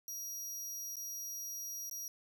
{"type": "tone with dropouts", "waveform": "sawtooth", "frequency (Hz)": 5740, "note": "F8", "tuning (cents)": 47, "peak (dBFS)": -38, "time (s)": [0.08, 2.08], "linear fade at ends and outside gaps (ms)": 1, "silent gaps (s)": [[0.957, 0.967], [1.897, 1.912]], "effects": []}